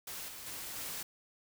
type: noise with level steps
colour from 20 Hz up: white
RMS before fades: -43 / -47 / -43 / -41 dBFS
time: 0.07-1.03 s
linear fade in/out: 5 ms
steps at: 0.28 / 0.46 / 0.76 s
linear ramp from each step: 5 ms
effects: none